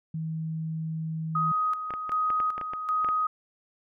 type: tone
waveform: sine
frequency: 160 Hz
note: D#3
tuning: 49 cents sharp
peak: -29 dBFS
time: 0.14-1.52 s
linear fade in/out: 5 ms
type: tone with tremolo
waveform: sine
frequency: 1254 Hz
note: D#6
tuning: 13 cents sharp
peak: -23 dBFS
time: 1.35-3.27 s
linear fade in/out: 5 ms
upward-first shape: square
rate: 1.3 Hz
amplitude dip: 60%
type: clicks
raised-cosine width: 0.5 ms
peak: -22 dBFS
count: 10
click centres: 1.906 / 1.938 / 2.094 / 2.303 / 2.402 / 2.58 / 2.613 / 2.735 / 3.046 / 3.088 s
effects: none